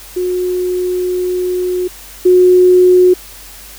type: tone pair in turn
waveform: sine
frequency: 362.5 / 363.8 Hz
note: F#4 / F#4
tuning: -35 / -29 cents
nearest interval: unison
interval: 6 cents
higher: second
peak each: -13 / -4 dBFS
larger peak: second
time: 0.16-1.88 / 2.25-3.14 s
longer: first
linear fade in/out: 10 ms
effects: added 48 Hz sine -39 dBFS peak until 3.78 s + white hiss -35 dBFS RMS until 3.78 s